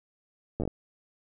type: slowing click train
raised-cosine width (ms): 2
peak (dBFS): -17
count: 6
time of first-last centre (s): 0.6-0.677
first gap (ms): 9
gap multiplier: 1.27
effects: none